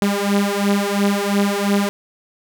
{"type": "beating tone pair", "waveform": "sawtooth", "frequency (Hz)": [200, 202.9], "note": ["G3", "G#3"], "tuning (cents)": [35, -40], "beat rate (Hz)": 2.9, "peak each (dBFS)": -15, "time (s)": [0.02, 1.89], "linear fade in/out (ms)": 0, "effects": []}